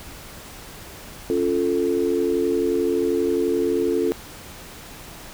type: chord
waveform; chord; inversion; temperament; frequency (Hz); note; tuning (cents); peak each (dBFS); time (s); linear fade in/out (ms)
sine; Db augmented; none; equal; 277.2 / 349.2 / 440; Db4 / F4 / A4; 0 / 0 / 0; -25 / -22 / -22; 1.3-4.12; 0
effects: pink hiss -40 dBFS RMS until 5.33 s